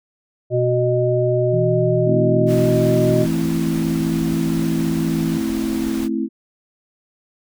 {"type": "harmonic tone", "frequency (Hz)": 123.47, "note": "B2", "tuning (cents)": 0, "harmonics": [1, 3, 5], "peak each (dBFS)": [-19, -19, -19], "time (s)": [0.5, 3.27], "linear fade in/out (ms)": 50}
{"type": "tone", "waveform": "sine", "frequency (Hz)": 164.81, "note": "E3", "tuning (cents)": 0, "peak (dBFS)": -21, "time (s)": [1.52, 5.39], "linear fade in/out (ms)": 20}
{"type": "chord", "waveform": "sine", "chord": "A minor", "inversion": "none", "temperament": "just", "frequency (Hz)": [220, 264, 330], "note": ["A3", "C4", "E4"], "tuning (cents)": [0, 16, 2], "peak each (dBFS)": -23, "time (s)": [2.05, 6.29], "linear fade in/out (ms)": 50}
{"type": "noise", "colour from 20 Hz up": "pink", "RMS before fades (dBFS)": -33, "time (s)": [2.46, 6.09], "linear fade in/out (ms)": 50}
{"effects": []}